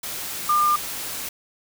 sine tone in noise, 1202 Hz, D6, 40 cents sharp, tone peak -16 dBFS, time 0.49-0.76 s, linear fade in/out 5 ms, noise white, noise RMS -31 dBFS, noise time 0.03-1.29 s, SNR +12 dB, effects none

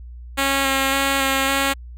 5% pulse tone with vibrato, 272 Hz, C#4, 33 cents flat, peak -6 dBFS, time 0.37-1.74 s, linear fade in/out 20 ms, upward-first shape square, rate 1.8 Hz, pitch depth 13 cents each way, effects added 60 Hz sine -34 dBFS peak until 1.97 s

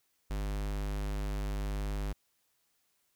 square tone, 50.4 Hz, G1, 49 cents sharp, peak -33 dBFS, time 0.3-2.13 s, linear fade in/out 10 ms, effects white hiss -75 dBFS RMS until 3.15 s

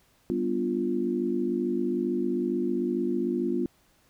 sine chord, G dominant seventh, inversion none, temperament equal, 196 / 246.9 / 293.7 / 349.2 Hz, G3 / B3 / D4 / F4, 0 / 0 / 0 / 0 cents, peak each -33 / -29 / -34 / -28 dBFS, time 0.3-3.66 s, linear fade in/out 0 ms, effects pink hiss -64 dBFS RMS until 4.09 s

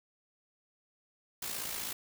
white noise with amplitude modulation, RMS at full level -36 dBFS, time 1.42-1.93 s, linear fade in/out 5 ms, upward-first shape sine, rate 56 Hz, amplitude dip 50%, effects none

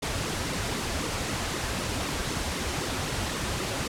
pink noise with flanger, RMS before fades -30 dBFS, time 0.02-3.88 s, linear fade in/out 10 ms, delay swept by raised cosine 1.2 to 6.7 ms, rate 3.9 Hz, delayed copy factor -0.7, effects low-pass 9000 Hz 12 dB/octave

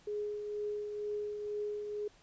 sine tone with tremolo, 417.1 Hz, G#4, 7 cents sharp, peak -33 dBFS, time 0.07-2.08 s, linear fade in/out 5 ms, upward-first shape triangle, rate 2.1 Hz, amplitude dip 45%, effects pink hiss -63 dBFS RMS until 2.22 s + resampled to 16000 Hz

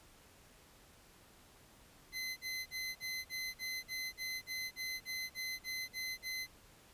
25% pulse tone bursts, 2047 Hz, C7, 38 cents flat, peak -35 dBFS, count 15, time 2.12-6.472 s, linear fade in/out 50 ms, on 250 ms, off 43 ms, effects pink hiss -62 dBFS RMS until 6.93 s + resampled to 32000 Hz

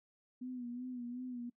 sine tone with vibrato, 246.9 Hz, B3, in tune, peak -40 dBFS, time 0.41-1.5 s, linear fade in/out 10 ms, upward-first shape sine, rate 2.7 Hz, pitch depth 55 cents each way, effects noise-tail reverb RT60 0.1 s tail -22 dB re dry

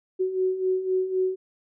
sine beating tone pair, 370.5 / 374.4 Hz, F#4 / F#4, +2 / +20 cents, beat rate 3.9 Hz, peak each -29 / -23 dBFS, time 0.19-1.36 s, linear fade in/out 20 ms, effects none

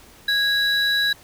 triangle tone pair together, 1650 / 3924 Hz, G#6 / B7, -12 / -12 cents, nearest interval octave + minor third, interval 1500 cents, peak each -18 dBFS, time 0.28-1.13 s, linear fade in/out 5 ms, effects tanh soft clip ceiling -10 dBFS + pink hiss -48 dBFS RMS until 1.23 s

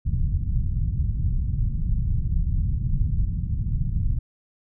pink low-pass noise, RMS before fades -23 dBFS, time 0.05-4.19 s, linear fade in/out 10 ms, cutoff 140 Hz, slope 24 dB/octave, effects none

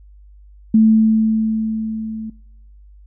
sine tone with level ramp, 220 Hz, A3, in tune, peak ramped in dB -7 to -26 dBFS, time 0.74-2.3 s, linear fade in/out 5 ms, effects noise-tail reverb RT60 0.9 s tail -26 dB re dry + added 50 Hz sine -41 dBFS peak until 3.06 s

